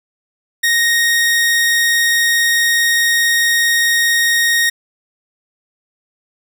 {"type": "tone", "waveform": "sawtooth", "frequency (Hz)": 1864.7, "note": "A#6", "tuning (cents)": 0, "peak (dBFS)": -8, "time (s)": [0.63, 4.7], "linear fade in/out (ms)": 10, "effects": []}